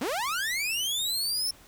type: linear sweep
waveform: sawtooth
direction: up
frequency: 207.7 to 5390 Hz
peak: -24 dBFS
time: 0.01-1.51 s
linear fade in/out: 5 ms
effects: pink hiss -54 dBFS RMS until 1.67 s